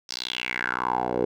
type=tone with band-pass filter sweep; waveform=10% pulse; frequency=61.74 Hz; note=B1; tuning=in tune; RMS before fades=-28 dBFS; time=0.09-1.25 s; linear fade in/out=5 ms; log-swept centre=5400 to 450 Hz; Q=5; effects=none